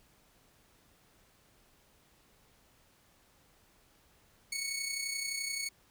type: tone with amplitude modulation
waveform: 15% pulse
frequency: 2217 Hz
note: C#7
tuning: in tune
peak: -26 dBFS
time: 4.52-5.69 s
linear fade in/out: 5 ms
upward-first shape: sine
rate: 31.6 Hz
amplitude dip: 50%
effects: pink hiss -66 dBFS RMS until 5.9 s